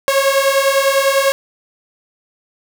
sawtooth beating tone pair, 542 / 552 Hz, C#5 / C#5, -39 / -7 cents, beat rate 10 Hz, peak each -11 dBFS, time 0.08-1.32 s, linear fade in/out 0 ms, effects none

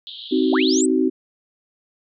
pink band-pass noise, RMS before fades -36 dBFS, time 0.07-0.81 s, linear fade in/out 0 ms, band 3100 to 4100 Hz, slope 96 dB/octave
sine chord, C diminished, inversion none, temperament just, 261.6 / 314 / 376.7 Hz, C4 / Eb4 / Gb4, 0 / +16 / +31 cents, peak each -19 / -20 / -20 dBFS, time 0.31-1.1 s, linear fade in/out 20 ms
sine linear sweep, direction up, 405.8 to 8330 Hz, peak -21 dBFS, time 0.52-0.86 s, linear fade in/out 10 ms
effects none

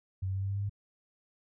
sine tone with pitch steps, 94.5 / 95.6 / 96.71 / 97.83 / 98.97 / 100.12 / 101.28 Hz, F#2 / G2 / G2 / G2 / G2 / G2 / G#2, +37 / -43 / -23 / -3 / +17 / +37 / -43 cents, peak -30 dBFS, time 0.22-0.696 s, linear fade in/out 10 ms, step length 68 ms, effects none

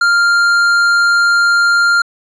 triangle tone with tanh clipping, 1396.9 Hz, F6, in tune, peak -10 dBFS, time 0.01-2.02 s, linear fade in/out 5 ms, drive 14 dB, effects resampled to 22050 Hz

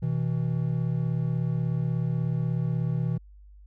triangle tone pair together, 125.4 / 161.85 Hz, B2 / E3, +27 / -31 cents, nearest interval major third, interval 442 cents, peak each -25 dBFS, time 0.02-3.18 s, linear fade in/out 10 ms, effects added 50 Hz sine -47 dBFS peak until 3.66 s

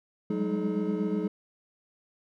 triangle tone cluster, 183 / 199.9 / 208.1 / 312.5 / 426.9 Hz, F#3 / G3 / G#3 / D#4 / G#4, -19 / +34 / +4 / +8 / +48 cents, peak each -31 dBFS, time 0.3-1.28 s, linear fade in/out 5 ms, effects none

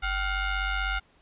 sawtooth ring-modulated tone, 723 Hz, F#5, 40 cents flat, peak -19 dBFS, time 0.02-1 s, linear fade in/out 20 ms, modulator 675 Hz, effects pink hiss -62 dBFS RMS until 1.21 s + resampled to 8000 Hz

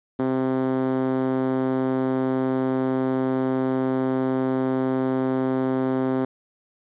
5% pulse tone with band-pass filter, 130.8 Hz, C3, in tune, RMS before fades -23 dBFS, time 0.19-6.25 s, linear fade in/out 5 ms, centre 280 Hz, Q 1.9, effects resampled to 8000 Hz + 9-bit

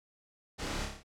pink noise with echo, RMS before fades -38 dBFS, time 0.58-0.86 s, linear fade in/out 20 ms, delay 29 ms, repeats 6, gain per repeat -3 dB, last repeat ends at 1.034 s, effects low-pass 7000 Hz 12 dB/octave

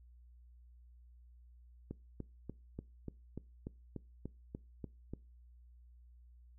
click train, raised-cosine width 3 ms, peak -29 dBFS, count 12, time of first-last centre 1.91-5.136 s, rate 3.41 Hz, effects noise-tail reverb RT60 0.3 s tail -23 dB re dry + added 60 Hz sine -57 dBFS peak until 6.58 s

